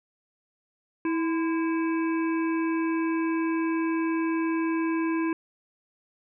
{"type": "harmonic tone with a mistuned harmonic", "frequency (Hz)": 325.7, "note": "E4", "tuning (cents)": -21, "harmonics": [1, 3, 5, 7, 8], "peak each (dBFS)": [-24, -34, -38, -41, -42], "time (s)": [1.05, 5.33], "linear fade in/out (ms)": 2, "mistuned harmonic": 3, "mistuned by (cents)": 70, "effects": []}